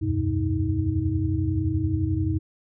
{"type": "tone cluster", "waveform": "sine", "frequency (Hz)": [73.4, 83.7, 95.1, 125.6, 315.3], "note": ["D2", "E2", "F#2", "B2", "D#4"], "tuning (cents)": [0, 27, 48, 30, 23], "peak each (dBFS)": [-32, -30, -25, -29, -27], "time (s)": [0.01, 2.39], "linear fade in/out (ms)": 20, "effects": []}